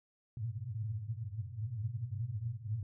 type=band-pass noise; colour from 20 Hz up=pink; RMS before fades=-39 dBFS; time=0.37-2.83 s; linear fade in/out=2 ms; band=100 to 120 Hz; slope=96 dB/octave; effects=none